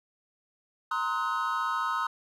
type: chord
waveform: triangle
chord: C half-diminished seventh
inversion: third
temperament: equal with one note detuned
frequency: 932.3 / 1046.5 / 1270.7 / 1480 Hz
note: Bb5 / C6 / Eb6 / Gb6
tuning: 0 / 0 / +36 / 0 cents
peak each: -33 / -31 / -28 / -34 dBFS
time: 0.91-2.07 s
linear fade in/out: 5 ms
effects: none